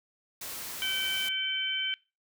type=noise; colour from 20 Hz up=white; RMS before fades=-39 dBFS; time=0.41-1.29 s; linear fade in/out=5 ms
type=harmonic tone; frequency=769 Hz; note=G5; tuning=33 cents flat; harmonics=2 / 3 / 4; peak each=-37 / -35 / -30 dBFS; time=0.82-1.94 s; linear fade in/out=0 ms
effects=noise-tail reverb RT60 0.3 s tail -23 dB re dry